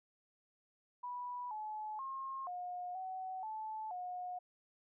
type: tone with pitch steps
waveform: sine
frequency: 982 / 857 / 1072 / 718 / 751 / 870 / 723 Hz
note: B5 / A5 / C6 / F5 / F#5 / A5 / F#5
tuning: -10 / -46 / +42 / +48 / +26 / -20 / -40 cents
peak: -40 dBFS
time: 1.03-4.39 s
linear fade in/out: 10 ms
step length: 480 ms
effects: none